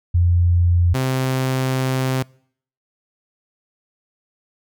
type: tone pair in turn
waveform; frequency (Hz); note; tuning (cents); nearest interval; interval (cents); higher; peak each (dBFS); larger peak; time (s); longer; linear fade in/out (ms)
sine / sawtooth; 87.2 / 130.65; F2 / C3; -2 / -2; perfect fifth; 700; second; -12 / -14; first; 0.14-0.94 / 0.94-2.23; second; 10
effects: noise-tail reverb RT60 0.6 s tail -25 dB re dry